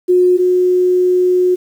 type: tone pair in turn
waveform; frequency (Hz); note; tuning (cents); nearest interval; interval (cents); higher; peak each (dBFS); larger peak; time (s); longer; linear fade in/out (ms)
sine; 361.5 / 363.1; F#4 / F#4; -40 / -33; unison; 7; second; -7 / -9; first; 0.08-0.38 / 0.38-1.56; second; 20
effects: 7-bit